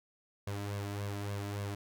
sawtooth tone with flanger, 101.4 Hz, G#2, 41 cents flat, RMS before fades -38 dBFS, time 0.47-1.75 s, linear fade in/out 5 ms, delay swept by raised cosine 1.8 to 3.1 ms, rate 3.5 Hz, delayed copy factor +0.65, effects none

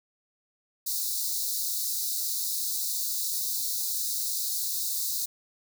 white high-pass noise, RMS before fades -30 dBFS, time 0.86-5.26 s, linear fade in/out 10 ms, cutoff 3800 Hz, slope 96 dB/octave, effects none

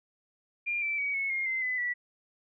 sine tone with pitch steps, 2400 / 2330 / 2263 / 2197 / 2133 / 2071 / 2011 / 1952.8 Hz, D7 / D7 / C#7 / C#7 / C7 / C7 / B6 / B6, +37 / -14 / +35 / -16 / +33 / -18 / +31 / -20 cents, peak -28 dBFS, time 0.66-1.94 s, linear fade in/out 20 ms, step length 160 ms, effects none

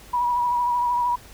sine tone with vibrato, 970 Hz, B5, 31 cents flat, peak -19 dBFS, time 0.13-1.16 s, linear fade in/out 10 ms, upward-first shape triangle, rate 13 Hz, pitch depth 39 cents each way, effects added 50 Hz sine -48 dBFS peak until 1.33 s + pink hiss -47 dBFS RMS until 1.33 s

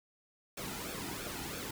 pink noise with flanger, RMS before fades -41 dBFS, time 0.57-1.71 s, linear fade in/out 5 ms, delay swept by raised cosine 1 to 1.84 ms, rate 3 Hz, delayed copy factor -0.65, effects none

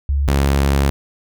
sine / sawtooth tone pair in turn, 70.1 / 69.42 Hz, C#2 / C#2, +20 / +3 cents, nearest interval unison, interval 17 cents, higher first, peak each -14 / -9 dBFS, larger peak second, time 0.09-0.28 / 0.28-0.9 s, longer second, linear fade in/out 0 ms, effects none

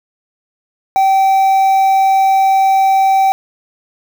triangle tone with quantisation, 773 Hz, G5, 24 cents flat, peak -6 dBFS, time 0.96-3.32 s, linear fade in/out 0 ms, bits 5, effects none

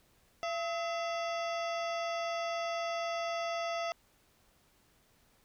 harmonic tone with a mistuned harmonic, 677 Hz, E5, 46 cents sharp, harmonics 1 / 2 / 3 / 4 / 5 / 7 / 8 / 9, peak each -34 / -40 / -44 / -46 / -48 / -51 / -52 / -53 dBFS, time 0.43-3.92 s, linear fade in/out 0 ms, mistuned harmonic 2, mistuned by -88 cents, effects pink hiss -68 dBFS RMS until 5.44 s

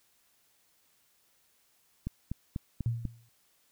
click train, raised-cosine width 5 ms, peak -21 dBFS, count 5, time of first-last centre 2.07-3.053 s, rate 4.07 Hz
sine tone with exponential decay, 116.54 Hz, A#2, in tune, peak -24 dBFS, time 2.86-3.29 s, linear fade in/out 0 ms, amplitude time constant 92 ms
effects white hiss -69 dBFS RMS until 3.71 s

